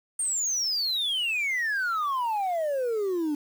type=exponential sweep; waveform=sine; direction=down; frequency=8890 to 286.8 Hz; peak=-22 dBFS; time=0.19-3.35 s; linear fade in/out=5 ms; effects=tanh soft clip ceiling -24 dBFS + 8-bit